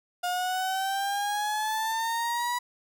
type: exponential sweep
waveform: 35% pulse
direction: up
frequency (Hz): 711 to 979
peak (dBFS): -25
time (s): 0.23-2.59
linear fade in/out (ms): 10
effects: none